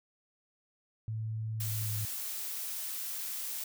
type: tone with pitch glide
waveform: sine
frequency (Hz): 110.3 to 107.72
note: A2 to A2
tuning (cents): +5 to -36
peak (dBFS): -33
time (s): 1.08-2.05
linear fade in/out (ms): 0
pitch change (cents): -41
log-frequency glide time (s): 1.61-1.69
type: noise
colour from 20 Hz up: blue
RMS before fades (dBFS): -38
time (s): 1.6-3.64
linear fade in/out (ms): 5
effects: none